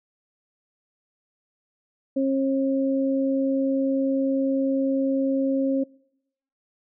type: tone pair together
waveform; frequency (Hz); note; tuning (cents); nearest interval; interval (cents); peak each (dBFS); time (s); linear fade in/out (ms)
sine; 270 / 540; C#4 / C#5; -45 / -45; octave; 1200; -21 / -25; 2.16-5.84; 10
effects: noise-tail reverb RT60 0.8 s tail -26 dB re dry